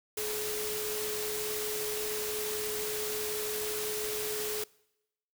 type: tone in noise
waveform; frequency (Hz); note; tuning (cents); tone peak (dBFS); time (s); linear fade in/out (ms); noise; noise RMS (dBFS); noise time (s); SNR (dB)
sine; 425.3; G#4; +41; -35; 0.17-4.64; 5; white; -36; 0.17-4.64; -2
effects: noise-tail reverb RT60 0.9 s tail -24 dB re dry